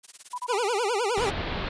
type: noise with tremolo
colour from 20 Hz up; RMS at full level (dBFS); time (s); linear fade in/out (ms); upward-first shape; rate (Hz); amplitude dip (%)
blue; -39; 0.03-0.85; 20; sine; 18; 100
type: tone bursts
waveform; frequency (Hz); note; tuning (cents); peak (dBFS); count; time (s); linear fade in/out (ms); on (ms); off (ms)
sine; 987.8; B5; 0; -29; 3; 0.33-0.554; 5; 50; 37
type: tone with vibrato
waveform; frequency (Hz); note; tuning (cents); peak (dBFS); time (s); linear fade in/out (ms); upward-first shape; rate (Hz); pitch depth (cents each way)
25% pulse; 440; A4; 0; -20; 0.48-1.31; 20; sine; 9.7; 220
type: low-pass noise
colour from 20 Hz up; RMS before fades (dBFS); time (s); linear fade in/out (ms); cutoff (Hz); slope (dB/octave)
pink; -31; 1.17-1.69; 5; 4200; 48
effects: resampled to 22050 Hz